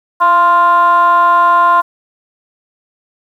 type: tone with frequency modulation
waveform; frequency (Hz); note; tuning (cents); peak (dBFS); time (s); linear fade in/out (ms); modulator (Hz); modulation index
sine; 1045; C6; -2; -5; 0.2-1.82; 20; 357; 0.65
effects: tanh soft clip ceiling -2 dBFS + 7-bit